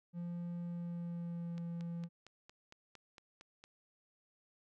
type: tone with pitch glide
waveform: triangle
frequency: 173.1 to 170.03 Hz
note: F3 to F3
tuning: -15 to -46 cents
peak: -37 dBFS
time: 0.13-2.09 s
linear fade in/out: 50 ms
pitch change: -31 cents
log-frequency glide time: 0.6-1.63 s
type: click train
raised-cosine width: 0.2 ms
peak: -37 dBFS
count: 10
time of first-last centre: 1.58-3.639 s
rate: 4.37 Hz
effects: none